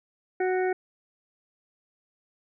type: harmonic tone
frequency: 370 Hz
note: F#4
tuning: in tune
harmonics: 1 / 2 / 4 / 5 / 6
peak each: -24 / -30 / -36 / -38 / -40 dBFS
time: 0.4-0.73 s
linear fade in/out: 5 ms
effects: none